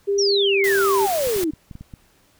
sine tone with pitch glide, 400 to 393.6 Hz, G4 to G4, +35 to +7 cents, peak -17 dBFS, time 0.07-1.07 s, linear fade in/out 20 ms, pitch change -28 cents, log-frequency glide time 0.39-0.56 s
sine exponential sweep, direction down, 5920 to 293.7 Hz, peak -19 dBFS, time 0.18-1.51 s, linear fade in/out 10 ms
white noise, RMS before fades -29 dBFS, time 0.64-1.44 s, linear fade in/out 0 ms
clicks, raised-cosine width 5 ms, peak -24 dBFS, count 8, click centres 1.272 / 1.363 / 1.434 / 1.536 / 1.712 / 1.754 / 1.81 / 1.938 s
effects pink hiss -58 dBFS RMS until 2.39 s

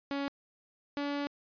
sawtooth tone pair in turn, 280 / 286.2 Hz, C#4 / D4, +18 / -45 cents, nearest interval unison, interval 37 cents, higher second, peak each -28 dBFS, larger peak neither, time 0.11-0.28 / 0.97-1.27 s, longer second, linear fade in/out 0 ms, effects resampled to 11025 Hz

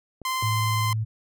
clicks, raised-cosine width 2 ms, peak -27 / -27 dBFS, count 2, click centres 0.217 / 0.425 s
sawtooth tone with vibrato, 1038 Hz, C6, 14 cents flat, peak -21 dBFS, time 0.25-0.93 s, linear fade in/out 2 ms, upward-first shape triangle, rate 19 Hz, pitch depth 8 cents each way
sine tone, 110 Hz, A2, in tune, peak -23 dBFS, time 0.42-1.05 s, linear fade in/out 20 ms
effects none

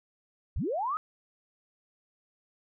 sine linear sweep, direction up, 30.87 to 1301 Hz, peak -28 dBFS, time 0.56-0.97 s, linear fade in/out 0 ms, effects none

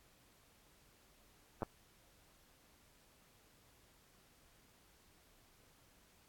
clicks, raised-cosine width 1 ms, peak -24 dBFS, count 2, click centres 1.622 / 1.631 s, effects pink hiss -68 dBFS RMS until 6.28 s + AAC 64 kbps

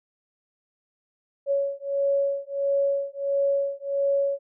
sine beating tone pair, 557 / 558.5 Hz, C#5 / C#5, +8 / +13 cents, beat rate 1.5 Hz, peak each -25 dBFS, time 1.46-4.39 s, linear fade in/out 50 ms, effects none

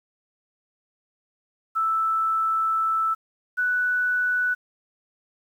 sine tone pair in turn, 1318.5 / 1483 Hz, E6 / F#6, 0 / +4 cents, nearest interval major second, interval 204 cents, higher second, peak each -20 dBFS, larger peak neither, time 1.75-3.15 / 3.57-4.55 s, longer first, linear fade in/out 20 ms, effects 9-bit

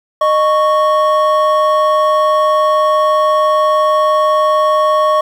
triangle tone pair together, 614.4 / 1108.7 Hz, D#5 / C#6, -22 / 0 cents, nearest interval minor seventh, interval 1022 cents, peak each -10 dBFS, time 0.21-5.21 s, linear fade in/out 5 ms, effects 7-bit

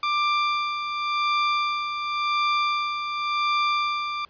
sawtooth tone with tremolo, 1183 Hz, D6, 12 cents sharp, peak -16 dBFS, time 0.03-4.25 s, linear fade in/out 2 ms, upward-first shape sine, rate 0.91 Hz, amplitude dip 55%, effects pink hiss -59 dBFS RMS until 4.29 s + resampled to 11025 Hz

